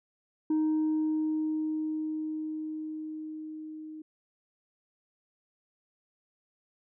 sine tone with level ramp, 311.1 Hz, D#4, in tune, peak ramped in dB -21 to -40 dBFS, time 0.5-4.02 s, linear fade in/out 5 ms, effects tanh soft clip ceiling -23 dBFS

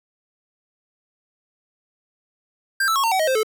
square tone with pitch steps, 1587 / 1319.2 / 1096.5 / 911.5 / 757.7 / 629.8 / 523.5 / 435.2 Hz, G6 / E6 / C#6 / A#5 / F#5 / D#5 / C5 / A4, +21 / +1 / -19 / -39 / +41 / +21 / +1 / -19 cents, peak -18 dBFS, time 2.8-3.432 s, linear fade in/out 5 ms, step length 79 ms, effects 9-bit

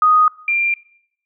sine tone pair in turn, 1244.5 / 2381 Hz, D#6 / D7, 0 / +23 cents, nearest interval major seventh, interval 1123 cents, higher second, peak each -9 / -14 dBFS, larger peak first, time 0.02-0.28 / 0.48-0.74 s, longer neither, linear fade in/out 2 ms, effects noise-tail reverb RT60 0.7 s tail -23 dB re dry

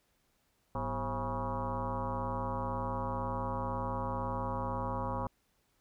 sine tone with frequency modulation, 535 Hz, C5, 38 cents sharp, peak -32 dBFS, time 0.75-5.27 s, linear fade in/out 2 ms, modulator 144 Hz, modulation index 4.2, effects pink hiss -74 dBFS RMS until 5.8 s

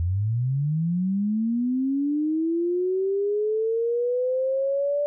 sine linear sweep, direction up, 81.5 to 586 Hz, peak -21 dBFS, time 0-5.06 s, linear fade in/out 0 ms, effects none

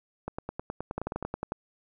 two click trains, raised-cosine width 1 ms, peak -17 / -19 dBFS, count 7 / 10, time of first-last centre 0.98-1.521 / 0.28-1.226 s, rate 11.1 / 9.51 Hz, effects none

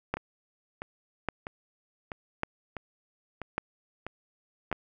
two click trains, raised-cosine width 0.5 ms, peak -13 / -21 dBFS, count 5 / 8, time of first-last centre 0.14-4.727 / 0.17-4.715 s, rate 0.872 / 1.54 Hz, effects none

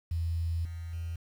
sine tone with level steps, 83.4 Hz, E2, 21 cents sharp, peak -28 / -36 / -33 dBFS, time 0.11-1.16 s, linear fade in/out 5 ms, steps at 0.65 / 0.93 s, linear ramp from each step 2 ms, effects 9-bit

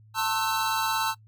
square tone cluster, 892 / 1073 / 1313 / 1516 / 3956 Hz, A5 / C6 / E6 / F#6 / B7, +23 / +43 / -7 / +42 / +2 cents, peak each -28 / -34 / -31 / -35 / -36 dBFS, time 0.14-1.15 s, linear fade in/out 50 ms, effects noise-tail reverb RT60 0.1 s tail -22 dB re dry + added 108 Hz sine -51 dBFS peak until 1.27 s

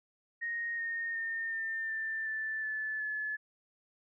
sine tone with pitch steps, 1864.7 / 1843.3 / 1822.1 / 1801.2 / 1780.5 / 1760 / 1739.8 / 1719.8 Hz, A#6 / A#6 / A#6 / A6 / A6 / A6 / A6 / A6, 0 / -20 / -40 / +40 / +20 / 0 / -20 / -40 cents, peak -33 dBFS, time 0.41-3.37 s, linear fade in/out 20 ms, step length 370 ms, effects none

